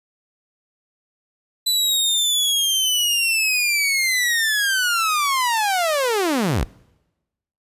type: linear sweep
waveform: sawtooth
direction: down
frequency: 4000 to 34.65 Hz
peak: -14 dBFS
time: 1.66-6.65 s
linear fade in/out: 10 ms
effects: noise-tail reverb RT60 1.0 s tail -23 dB re dry + resampled to 32000 Hz